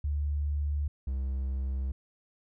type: tone pair in turn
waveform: sine / triangle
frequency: 73 / 66.27 Hz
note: D2 / C2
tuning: -10 / +23 cents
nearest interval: major second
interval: 167 cents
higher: first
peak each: -27 dBFS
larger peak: neither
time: 0.04-0.88 / 1.07-1.92 s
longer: second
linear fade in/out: 5 ms
effects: none